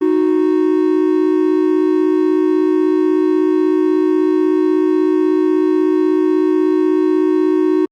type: tone pair together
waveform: triangle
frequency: 311.1 / 367.4 Hz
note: D#4 / F#4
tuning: 0 / -12 cents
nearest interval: minor third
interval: 288 cents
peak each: -12 dBFS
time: 0.01-7.86 s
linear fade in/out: 10 ms
effects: Opus 32 kbps